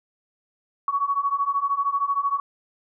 sine beating tone pair, 1114 / 1127 Hz, C#6 / C#6, +8 / +28 cents, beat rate 13 Hz, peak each -25 / -23 dBFS, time 0.88-2.4 s, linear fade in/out 2 ms, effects none

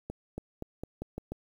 accelerating click train, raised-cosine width 2 ms, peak -23 dBFS, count 7, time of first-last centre 0.1-1.32 s, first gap 280 ms, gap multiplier 0.87, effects 9-bit

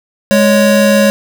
square tone pair together, 207.7 / 556.1 Hz, G#3 / C#5, 0 / +5 cents, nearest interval octave + perfect fourth, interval 1705 cents, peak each -10 dBFS, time 0.31-1.1 s, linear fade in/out 0 ms, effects none

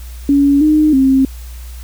sine tone with pitch steps, 282.1 / 306 / 266.5 Hz, C#4 / D#4 / C4, +30 / -29 / +32 cents, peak -7 dBFS, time 0.29-1.25 s, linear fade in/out 2 ms, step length 320 ms, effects added 60 Hz sine -27 dBFS peak until 1.83 s + white hiss -41 dBFS RMS until 1.83 s

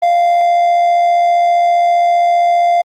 triangle tone with amplitude modulation, 695 Hz, F5, 9 cents flat, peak -5 dBFS, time 0.02-2.82 s, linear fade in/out 10 ms, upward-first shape sine, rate 75.1 Hz, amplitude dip 35%, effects Opus 24 kbps

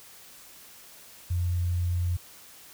sine tone, 87.9 Hz, F2, 12 cents sharp, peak -24 dBFS, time 1.3-2.17 s, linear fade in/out 10 ms, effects white hiss -50 dBFS RMS until 2.73 s

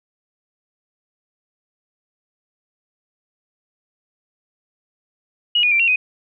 sine tone with pitch steps, 2898 / 2453 / 2354 / 2742 / 2504 Hz, F#7 / D#7 / D7 / F7 / D#7, -37 / -25 / +3 / -32 / +10 cents, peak -13 dBFS, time 5.55-5.96 s, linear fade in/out 5 ms, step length 82 ms, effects none

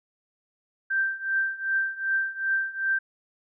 sine tone with tremolo, 1568 Hz, G6, in tune, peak -20 dBFS, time 0.9-2.99 s, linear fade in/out 10 ms, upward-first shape triangle, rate 2.6 Hz, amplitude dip 90%, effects none

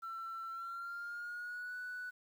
sine tone with pitch glide, 1344 to 1482.7 Hz, E6 to F#6, +33 to +3 cents, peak -39 dBFS, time 0.02-2.11 s, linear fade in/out 20 ms, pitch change +170 cents, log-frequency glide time 0.48-1.75 s, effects tanh soft clip ceiling -39 dBFS + 11-bit

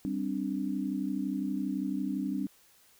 sine chord, G suspended fourth, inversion none, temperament equal, 196 / 261.6 / 293.7 Hz, G3 / C4 / D4, 0 / 0 / 0 cents, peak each -34 dBFS, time 0.05-2.47 s, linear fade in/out 0 ms, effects white hiss -62 dBFS RMS until 2.99 s

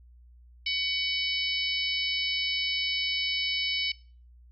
harmonic tone with a mistuned harmonic, 750 Hz, F#5, 23 cents sharp, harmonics 3 / 4 / 5 / 6 / 7, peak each -31 / -31 / -35 / -36 / -35 dBFS, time 0.66-3.92 s, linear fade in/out 5 ms, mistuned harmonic 5, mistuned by +52 cents, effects noise-tail reverb RT60 0.4 s tail -22 dB re dry + added 60 Hz sine -51 dBFS peak until 4.51 s

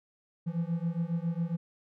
triangle beating tone pair, 164.81 / 172.11 Hz, E3 / F3, 0 / -25 cents, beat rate 7.3 Hz, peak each -30 dBFS, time 0.46-1.57 s, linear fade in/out 20 ms, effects none

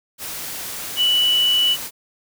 sine tone in noise, 2960 Hz, F#7, in tune, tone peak -14 dBFS, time 0.96-1.77 s, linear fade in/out 50 ms, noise white, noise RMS -30 dBFS, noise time 0.18-1.91 s, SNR +13 dB, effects none

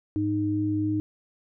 sine tone pair together, 103.9 / 308.3 Hz, G#2 / D#4, +1 / -16 cents, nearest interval octave + perfect fifth, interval 1883 cents, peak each -29 / -24 dBFS, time 0.16-1 s, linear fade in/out 0 ms, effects none

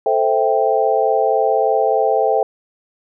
sine chord, A minor seventh, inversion none, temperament equal, 440 / 523.3 / 659.3 / 784 Hz, A4 / C5 / E5 / G5, 0 / 0 / 0 / 0 cents, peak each -18 / -19 / -19 / -18 dBFS, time 0.06-2.43 s, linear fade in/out 2 ms, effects none

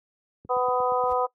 click train, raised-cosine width 3 ms, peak -32 dBFS, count 6, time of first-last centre 0.45-1.038 s, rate 8.5 Hz
harmonic tone, 250 Hz, B3, 21 cents sharp, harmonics 2 / 3 / 4 / 5, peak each -25 / -27 / -28 / -29 dBFS, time 0.49-1.27 s, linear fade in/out 20 ms
brown noise with exponential growth, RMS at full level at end -34 dBFS, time 0.99-1.13 s, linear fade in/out 5 ms, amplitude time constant 29 ms
effects noise-tail reverb RT60 0.1 s tail -20 dB re dry + high-pass 80 Hz 12 dB/octave

